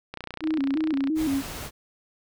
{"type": "click train", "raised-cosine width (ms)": 0.3, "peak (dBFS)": -19, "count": 29, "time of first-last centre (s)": [0.14, 1.073], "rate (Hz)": 30}
{"type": "tone with vibrato", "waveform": "sine", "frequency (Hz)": 293.7, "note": "D4", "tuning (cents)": 0, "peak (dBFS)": -22, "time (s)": [0.41, 1.43], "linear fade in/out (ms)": 50, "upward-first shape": "square", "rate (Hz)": 2.9, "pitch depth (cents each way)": 120}
{"type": "noise", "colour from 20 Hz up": "pink", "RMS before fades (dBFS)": -36, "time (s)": [1.15, 1.71], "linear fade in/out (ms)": 50}
{"effects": []}